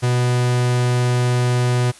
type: tone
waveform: 45% pulse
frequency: 123.47 Hz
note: B2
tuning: in tune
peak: -15 dBFS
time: 0.02-1.92 s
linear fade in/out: 20 ms
effects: white hiss -44 dBFS RMS until 1.99 s + resampled to 24000 Hz